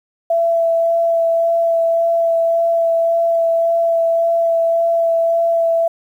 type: tone with vibrato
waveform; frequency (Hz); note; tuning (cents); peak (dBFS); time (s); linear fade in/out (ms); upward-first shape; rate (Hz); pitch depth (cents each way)
sine; 668; E5; +23; -12; 0.3-5.88; 5; sine; 1.8; 10
effects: 8-bit